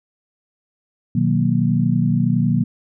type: chord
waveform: sine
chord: B major seventh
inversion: none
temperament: equal with one note detuned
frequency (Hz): 123.47 / 155.56 / 185 / 234.4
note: B2 / D#3 / F#3 / A#3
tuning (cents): 0 / 0 / 0 / +10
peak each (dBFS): -20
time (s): 1.15-2.64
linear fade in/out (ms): 5
effects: none